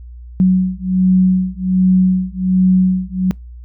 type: beating tone pair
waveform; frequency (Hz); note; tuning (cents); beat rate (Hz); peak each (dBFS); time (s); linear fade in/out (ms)
sine; 184.8 / 186.1; F#3 / F#3; -2 / +10; 1.3; -13; 0.4-3.31; 0
effects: noise-tail reverb RT60 0.2 s tail -26 dB re dry + added 60 Hz sine -31 dBFS peak until 3.64 s